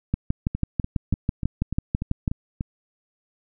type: two click trains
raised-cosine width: 5 ms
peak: -14 / -9 dBFS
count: 8 / 14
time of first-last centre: 0.55-2.609 / 0.14-2.278 s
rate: 3.4 / 6.08 Hz
effects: none